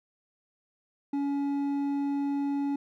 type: tone with hard clipping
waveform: triangle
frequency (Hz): 281.9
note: C#4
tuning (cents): +29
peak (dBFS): -28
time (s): 1.13-2.76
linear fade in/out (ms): 5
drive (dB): 9
effects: none